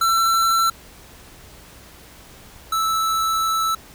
square tone pair in turn, 1344 / 1314.8 Hz, E6 / E6, +33 / -5 cents, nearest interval unison, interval 38 cents, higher first, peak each -16 / -19 dBFS, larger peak first, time 0.01-0.7 / 2.72-3.75 s, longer second, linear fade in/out 5 ms, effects added 60 Hz sine -51 dBFS peak until 3.94 s + pink hiss -45 dBFS RMS until 3.94 s

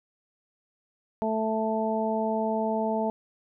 harmonic tone, 220 Hz, A3, in tune, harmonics 1 / 2 / 3 / 4, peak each -29 / -31 / -29 / -31 dBFS, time 1.22-3.1 s, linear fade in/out 0 ms, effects none

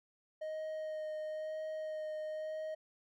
triangle tone with vibrato, 622 Hz, D#5, 1 cent flat, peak -36 dBFS, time 0.41-2.75 s, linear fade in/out 10 ms, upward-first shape sine, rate 1 Hz, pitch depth 12 cents each way, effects none

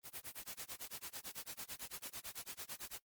white noise with tremolo, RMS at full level -45 dBFS, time 0.03-3.01 s, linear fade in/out 50 ms, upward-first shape sine, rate 9 Hz, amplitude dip 100%, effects noise-tail reverb RT60 0.1 s tail -19 dB re dry + Opus 24 kbps

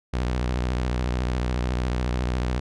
sawtooth tone with vibrato, 61.74 Hz, B1, in tune, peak -19 dBFS, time 0.13-2.6 s, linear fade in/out 10 ms, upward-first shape square, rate 14 Hz, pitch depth 99 cents each way, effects low-pass 6000 Hz 12 dB/octave

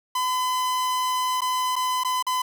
45% pulse tone with dropouts, 1012 Hz, B5, 42 cents sharp, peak -22 dBFS, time 0.15-2.42 s, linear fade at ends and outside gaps 5 ms, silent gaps 1.408-1.417 / 1.757-1.762 / 2.036-2.047 / 2.226-2.266 s, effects none

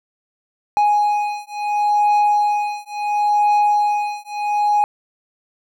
triangle beating tone pair, 830.6 / 831.32 Hz, G#5 / G#5, 0 / +1 cents, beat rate 0.72 Hz, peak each -16 dBFS, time 0.77-4.84 s, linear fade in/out 0 ms, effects none

